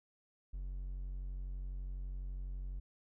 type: tone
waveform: triangle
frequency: 46.01 Hz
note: F#1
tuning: 9 cents flat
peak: -37 dBFS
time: 0.53-2.8 s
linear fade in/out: 10 ms
effects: none